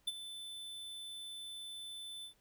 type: tone with ADSR envelope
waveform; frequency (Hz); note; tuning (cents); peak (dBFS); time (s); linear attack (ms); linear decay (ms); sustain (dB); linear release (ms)
square; 3520; A7; 0; -32; 0.07-2.34; 9; 31; -13; 100
effects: pink hiss -73 dBFS RMS until 2.4 s